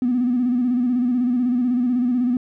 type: tone with vibrato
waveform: triangle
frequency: 246.9 Hz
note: B3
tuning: in tune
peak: -13 dBFS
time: 0.02-2.37 s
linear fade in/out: 2 ms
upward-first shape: square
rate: 16 Hz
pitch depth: 53 cents each way
effects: tanh soft clip ceiling -14 dBFS